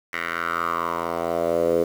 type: tone with band-pass filter sweep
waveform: 10% pulse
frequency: 84.4 Hz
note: E2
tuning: 41 cents sharp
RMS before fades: -24 dBFS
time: 0.13-1.84 s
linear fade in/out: 5 ms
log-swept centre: 1900 to 460 Hz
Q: 4.1
effects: 7-bit